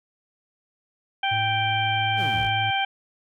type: harmonic tone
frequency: 784 Hz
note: G5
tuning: in tune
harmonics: 1 / 2 / 3 / 4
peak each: -24 / -29 / -28 / -28 dBFS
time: 1.23-2.85 s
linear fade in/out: 5 ms
type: tone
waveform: triangle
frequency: 109.7 Hz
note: A2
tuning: 5 cents flat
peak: -27 dBFS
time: 1.31-2.71 s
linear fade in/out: 10 ms
type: exponential sweep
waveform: 20% pulse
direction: down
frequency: 252.6 to 38.85 Hz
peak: -28 dBFS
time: 2.16-2.51 s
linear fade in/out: 50 ms
type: clicks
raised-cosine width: 0.5 ms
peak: -31 dBFS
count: 2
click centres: 2.165 / 2.255 s
effects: none